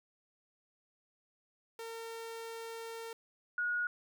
sawtooth / sine tone pair in turn, 456 / 1447.7 Hz, A#4 / F#6, -38 / -38 cents, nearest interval octave + minor sixth, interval 2000 cents, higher second, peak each -38 / -31 dBFS, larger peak second, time 1.79-3.13 / 3.58-3.87 s, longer first, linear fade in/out 2 ms, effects none

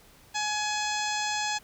harmonic tone with a mistuned harmonic, 843 Hz, G#5, 26 cents sharp, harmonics 1 / 2 / 3 / 4 / 5 / 6 / 7 / 8 / 9, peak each -31 / -34 / -36 / -37 / -38 / -39 / -39 / -40 / -41 dBFS, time 0.34-1.59 s, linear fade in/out 20 ms, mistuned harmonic 7, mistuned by +60 cents, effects pink hiss -56 dBFS RMS until 1.63 s

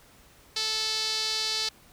sawtooth tone with band-pass filter, 438 Hz, A4, 8 cents flat, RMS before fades -29 dBFS, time 0.56-1.69 s, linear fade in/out 5 ms, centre 4500 Hz, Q 3.9, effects pink hiss -56 dBFS RMS until 1.92 s

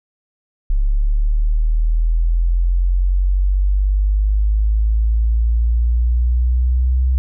sine linear sweep, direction up, 34.65 to 64.2 Hz, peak -12 dBFS, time 0.7-7.18 s, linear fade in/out 0 ms, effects none

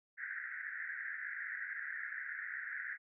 pink band-pass noise, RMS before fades -43 dBFS, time 0.17-2.98 s, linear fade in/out 50 ms, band 1500 to 2000 Hz, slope 96 dB/octave, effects none

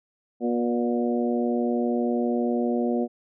harmonic tone with a mistuned harmonic, 120 Hz, B2, 49 cents flat, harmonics 2 / 3 / 4 / 5 / 6, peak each -24 / -28 / -30 / -32 / -34 dBFS, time 0.4-3.08 s, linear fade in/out 50 ms, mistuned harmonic 5, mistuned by -22 cents, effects none

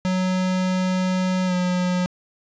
square tone with pitch glide, 185 to 180.67 Hz, F#3 to F#3, 0 to -41 cents, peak -20 dBFS, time 0.05-2.06 s, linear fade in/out 0 ms, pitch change -41 cents, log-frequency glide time 1.46-1.53 s, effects resampled to 16000 Hz + 9-bit

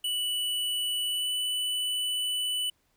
square tone with pitch glide, 2960 to 2981 Hz, F#7 to F#7, 0 to +12 cents, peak -28 dBFS, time 0.04-2.7 s, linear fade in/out 5 ms, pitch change +12 cents, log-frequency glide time 1.04-1.31 s, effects pink hiss -71 dBFS RMS until 2.96 s

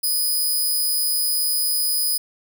5% pulse tone, 4989 Hz, D#8, 4 cents sharp, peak -12 dBFS, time 0.03-2.18 s, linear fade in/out 10 ms, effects none

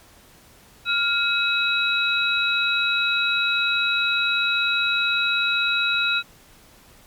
sine tone cluster, 1401 / 2559 / 3884 Hz, F6 / D#7 / B7, +5 / +48 / -30 cents, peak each -23 dBFS, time 0.85-6.23 s, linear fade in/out 50 ms, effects pink hiss -51 dBFS RMS until 7.06 s + MP3 96 kbps

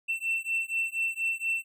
triangle beating tone pair, 2686 / 2690.2 Hz, E7 / E7, +32 / +35 cents, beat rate 4.2 Hz, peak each -29 dBFS, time 0.08-1.64 s, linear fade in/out 20 ms, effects none

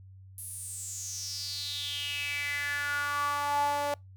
sawtooth tone with high-pass filter sweep, 288.6 Hz, D4, 30 cents flat, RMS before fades -33 dBFS, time 0.38-3.94 s, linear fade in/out 0 ms, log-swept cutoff 11000 to 660 Hz, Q 6.5, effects noise-tail reverb RT60 0.2 s tail -26 dB re dry + added 95 Hz sine -48 dBFS peak until 4.16 s

